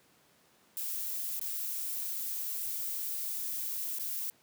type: noise with dropouts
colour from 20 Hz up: violet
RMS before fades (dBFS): -36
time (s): 0.77-4.3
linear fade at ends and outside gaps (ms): 0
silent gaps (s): 1.395-1.413 / 3.986-3.997
effects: pink hiss -65 dBFS RMS until 4.42 s + high-pass 150 Hz 12 dB/octave